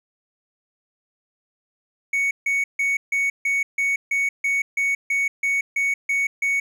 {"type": "tone bursts", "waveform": "triangle", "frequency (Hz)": 2226, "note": "C#7", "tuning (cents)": 7, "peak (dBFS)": -17, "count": 14, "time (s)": [2.13, 6.6], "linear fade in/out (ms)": 5, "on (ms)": 180, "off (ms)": 150, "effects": []}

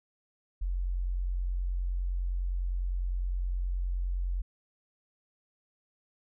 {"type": "tone", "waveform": "sine", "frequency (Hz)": 44.88, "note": "F1", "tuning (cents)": 48, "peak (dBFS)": -28, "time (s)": [0.61, 4.42], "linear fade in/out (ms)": 10, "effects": []}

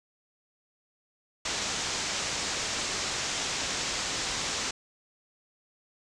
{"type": "low-pass noise", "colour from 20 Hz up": "white", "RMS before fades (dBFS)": -32, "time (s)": [1.45, 4.71], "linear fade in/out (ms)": 5, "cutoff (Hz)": 7500, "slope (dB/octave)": 48, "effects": []}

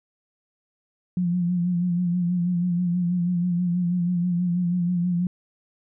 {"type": "tone with vibrato", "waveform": "sine", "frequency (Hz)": 176.3, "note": "F3", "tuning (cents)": 17, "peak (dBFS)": -20, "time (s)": [1.17, 5.27], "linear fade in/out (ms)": 2, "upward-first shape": "sine", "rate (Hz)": 6.2, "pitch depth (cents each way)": 46, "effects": []}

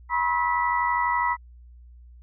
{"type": "tone cluster", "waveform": "sine", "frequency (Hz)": [968, 1060, 1290, 1968], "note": ["B5", "C6", "E6", "B6"], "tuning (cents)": [-35, 22, -38, -7], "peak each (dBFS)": [-23, -29, -30, -28], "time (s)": [0.09, 1.37], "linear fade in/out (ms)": 50, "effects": ["added 60 Hz sine -45 dBFS peak until 2.22 s"]}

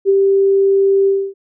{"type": "tone with ADSR envelope", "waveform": "sine", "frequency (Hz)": 392, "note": "G4", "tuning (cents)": 0, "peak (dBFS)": -7, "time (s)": [0.05, 1.34], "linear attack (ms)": 42, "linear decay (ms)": 26, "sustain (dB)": -2, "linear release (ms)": 270, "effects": []}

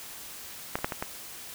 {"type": "clicks", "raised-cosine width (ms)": 0.5, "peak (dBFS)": [-12, -25, -11, -16, -15], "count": 5, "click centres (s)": [0.755, 0.788, 0.845, 0.922, 1.025], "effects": ["white hiss -43 dBFS RMS until 1.54 s"]}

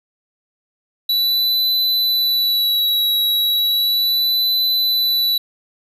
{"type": "tone with vibrato", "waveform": "square", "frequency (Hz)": 3941, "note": "B7", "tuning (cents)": -4, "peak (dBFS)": -15, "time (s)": [1.09, 5.38], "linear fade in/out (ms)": 5, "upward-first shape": "sine", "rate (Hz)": 0.35, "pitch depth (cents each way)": 28, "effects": []}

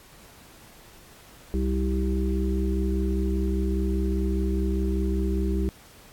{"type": "harmonic tone", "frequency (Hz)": 65, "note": "C2", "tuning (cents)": -11, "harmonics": [1, 3, 5, 6], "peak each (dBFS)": [-24, -29, -31, -32], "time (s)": [1.54, 5.69], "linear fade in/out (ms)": 0, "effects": ["pink hiss -51 dBFS RMS until 6.12 s", "AAC 64 kbps"]}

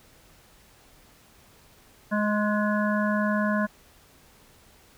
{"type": "harmonic tone with a mistuned harmonic", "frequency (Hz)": 209.2, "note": "G#3", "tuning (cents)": 13, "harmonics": [1, 3, 5, 7, 8], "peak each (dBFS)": [-24, -29, -31, -32, -33], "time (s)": [2.11, 3.67], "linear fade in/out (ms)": 20, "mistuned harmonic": 8, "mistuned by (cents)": 21, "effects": ["pink hiss -56 dBFS RMS until 4.97 s"]}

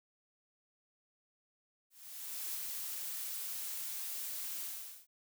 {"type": "noise with ADSR envelope", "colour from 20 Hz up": "blue", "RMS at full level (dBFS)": -39, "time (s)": [1.9, 5.07], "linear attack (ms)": 650, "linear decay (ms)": 4, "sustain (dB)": -2, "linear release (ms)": 440, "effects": []}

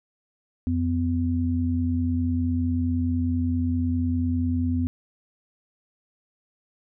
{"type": "tone pair together", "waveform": "sine", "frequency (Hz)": [87.41, 252], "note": ["F2", "B3"], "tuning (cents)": [2, 35], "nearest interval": "octave + tritone", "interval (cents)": 1833, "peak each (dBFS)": -24, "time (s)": [0.67, 4.87], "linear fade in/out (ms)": 0, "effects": []}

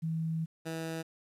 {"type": "tone pair in turn", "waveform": ["sine", "15% pulse"], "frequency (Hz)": [161.8, 162.47], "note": ["E3", "E3"], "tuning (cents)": [-32, -25], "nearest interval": "unison", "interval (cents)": 7, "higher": "second", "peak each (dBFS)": [-30, -29], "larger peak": "second", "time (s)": [[0.02, 0.46], [0.65, 1.03]], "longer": "first", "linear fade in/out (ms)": 20, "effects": ["resampled to 32000 Hz", "11-bit"]}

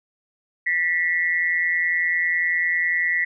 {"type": "tone with amplitude modulation", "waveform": "sine", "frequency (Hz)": 1954, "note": "B6", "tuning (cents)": -19, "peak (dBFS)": -15, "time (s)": [0.66, 3.25], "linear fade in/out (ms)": 10, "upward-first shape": "sine", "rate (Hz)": 170, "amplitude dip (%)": 80, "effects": []}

